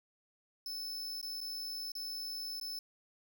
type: tone with dropouts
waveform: 45% pulse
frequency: 5260 Hz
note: E8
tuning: 5 cents flat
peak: -39 dBFS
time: 0.66-2.79 s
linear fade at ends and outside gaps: 2 ms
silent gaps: 1.214-1.228 / 1.406-1.412 / 1.919-1.952 / 2.599-2.612 s
effects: none